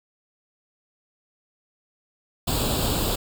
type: noise with comb filter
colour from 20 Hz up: pink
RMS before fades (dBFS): -24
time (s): 2.47-3.16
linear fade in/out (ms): 10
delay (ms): 0.25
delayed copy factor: +0.75
effects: none